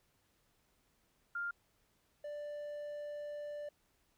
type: tone pair in turn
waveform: sine / triangle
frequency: 1400 / 588.6 Hz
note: F6 / D5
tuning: +4 / +4 cents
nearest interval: octave + minor third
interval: 1500 cents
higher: first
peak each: -36 / -39 dBFS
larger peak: first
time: 1.35-1.51 / 2.24-3.69 s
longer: second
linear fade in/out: 5 ms
effects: pink hiss -75 dBFS RMS until 4.17 s